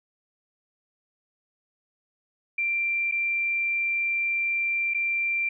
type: tone with dropouts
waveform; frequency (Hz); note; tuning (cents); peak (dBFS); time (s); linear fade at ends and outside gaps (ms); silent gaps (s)
sine; 2362; D7; +9; -23; 2.58-5.49; 5; 3.114-3.121 / 4.938-4.945
effects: none